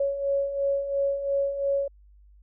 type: beating tone pair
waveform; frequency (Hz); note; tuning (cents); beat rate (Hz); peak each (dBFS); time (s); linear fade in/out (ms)
sine; 554.4 / 557.3; C#5 / C#5; 0 / +9; 2.9; -31 / -24; 0-1.88; 5
effects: added 50 Hz sine -51 dBFS peak until 2.42 s